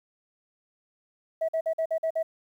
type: tone bursts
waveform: sine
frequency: 647 Hz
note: E5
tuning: 32 cents flat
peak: -22 dBFS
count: 7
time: 1.41-2.23 s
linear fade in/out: 10 ms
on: 76 ms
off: 48 ms
effects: tanh soft clip ceiling -21 dBFS + 10-bit